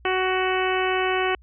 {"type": "harmonic tone", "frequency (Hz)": 373, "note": "F#4", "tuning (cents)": 14, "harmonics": [1, 2, 3, 4, 5, 6, 7, 8], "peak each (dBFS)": [-24, -27, -29, -30, -31, -32, -32, -33], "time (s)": [0.05, 1.35], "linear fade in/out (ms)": 2, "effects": ["added 60 Hz sine -48 dBFS peak until 1.42 s"]}